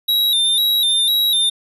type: tone with vibrato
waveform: square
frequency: 3729 Hz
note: A#7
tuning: in tune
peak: -14 dBFS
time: 0.08-1.5 s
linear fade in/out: 10 ms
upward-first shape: square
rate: 2 Hz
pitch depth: 60 cents each way
effects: resampled to 32000 Hz